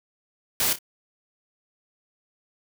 white noise with echo, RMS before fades -23 dBFS, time 0.6-0.73 s, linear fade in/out 2 ms, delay 29 ms, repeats 2, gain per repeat -11 dB, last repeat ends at 0.788 s, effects none

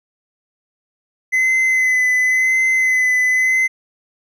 triangle tone with vibrato, 2032 Hz, B6, 49 cents sharp, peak -11 dBFS, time 1.32-3.68 s, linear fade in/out 20 ms, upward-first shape sine, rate 0.94 Hz, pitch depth 22 cents each way, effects none

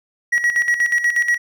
triangle tone with tremolo, 1917 Hz, A#6, 48 cents sharp, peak -11 dBFS, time 0.32-1.38 s, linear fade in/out 10 ms, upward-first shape square, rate 8.3 Hz, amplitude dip 65%, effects none

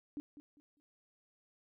sine tone with echo, 291.3 Hz, D4, 14 cents flat, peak -38 dBFS, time 0.17-0.2 s, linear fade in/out 0 ms, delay 200 ms, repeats 3, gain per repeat -12 dB, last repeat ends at 0.8 s, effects none

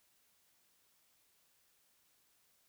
silence, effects white hiss -73 dBFS RMS until 2.68 s

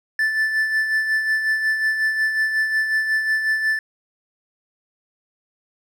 triangle tone with tremolo, 1757 Hz, A6, 3 cents flat, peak -14 dBFS, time 0.19-3.79 s, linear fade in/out 2 ms, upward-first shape sine, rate 5.5 Hz, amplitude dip 50%, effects none

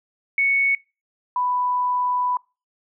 sine tone pair in turn, 2217 / 991.8 Hz, C#7 / B5, 0 / +7 cents, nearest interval octave + major second, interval 1393 cents, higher first, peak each -16 / -19 dBFS, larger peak first, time 0.38-0.75 / 1.36-2.37 s, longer second, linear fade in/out 2 ms, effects noise-tail reverb RT60 0.3 s tail -25 dB re dry

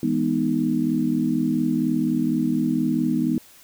sine chord, E major seventh, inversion none, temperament equal, 164.81 / 207.7 / 246.9 / 311.1 Hz, E3 / G#3 / B3 / D#4, 0 / 0 / 0 / 0 cents, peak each -28 / -27 / -22 / -24 dBFS, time 0.03-3.38 s, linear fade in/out 2 ms, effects white hiss -50 dBFS RMS until 3.63 s

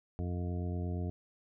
harmonic tone, 88.6 Hz, F2, 25 cents sharp, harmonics 1 / 2 / 3 / 4 / 5 / 7 / 8, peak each -34 / -40 / -44 / -46 / -48 / -51 / -52 dBFS, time 0.19-1.1 s, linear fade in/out 0 ms, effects none

